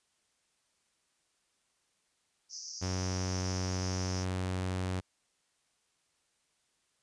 white band-pass noise, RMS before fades -44 dBFS, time 2.49-4.26 s, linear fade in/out 50 ms, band 4900 to 6300 Hz, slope 96 dB/octave
sawtooth tone, 92.5 Hz, F#2, in tune, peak -28 dBFS, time 2.81-5.01 s, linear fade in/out 20 ms
effects white hiss -75 dBFS RMS until 7.02 s + resampled to 22050 Hz

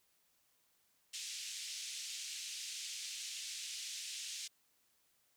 white band-pass noise, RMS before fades -45 dBFS, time 1.13-4.48 s, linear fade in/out 10 ms, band 2500 to 7600 Hz, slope 24 dB/octave, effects white hiss -75 dBFS RMS until 5.36 s

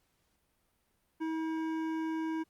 triangle tone with hard clipping, 320.7 Hz, E4, 48 cents flat, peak -34 dBFS, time 1.2-2.44 s, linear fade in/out 20 ms, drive 16 dB, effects pink hiss -75 dBFS RMS until 2.49 s + Opus 48 kbps

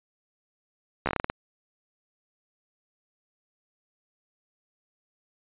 slowing click train, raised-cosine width 0.5 ms, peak -11 dBFS, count 9, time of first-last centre 1.06-1.3 s, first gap 13 ms, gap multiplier 1.23, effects resampled to 8000 Hz

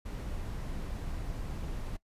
brown noise, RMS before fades -37 dBFS, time 0.05-1.97 s, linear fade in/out 10 ms, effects noise-tail reverb RT60 0.1 s tail -19 dB re dry + resampled to 32000 Hz

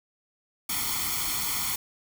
white noise with comb filter, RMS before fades -29 dBFS, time 0.69-1.76 s, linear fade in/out 5 ms, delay 0.91 ms, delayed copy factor +0.8, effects none

